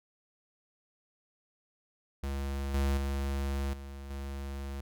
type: tone with level steps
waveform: square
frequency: 69 Hz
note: C#2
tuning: 7 cents flat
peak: -33 / -27 / -31 / -42 / -37 dBFS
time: 2.23-4.81 s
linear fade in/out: 5 ms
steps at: 2.74 / 2.97 / 3.73 / 4.1 s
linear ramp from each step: 5 ms
effects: none